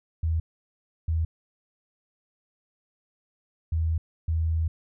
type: tone bursts at uneven times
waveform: sine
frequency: 81 Hz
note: E2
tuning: 30 cents flat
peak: -22 dBFS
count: 4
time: 0.23-0.4 / 1.08-1.25 / 3.72-3.98 / 4.28-4.68 s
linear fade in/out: 5 ms
effects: none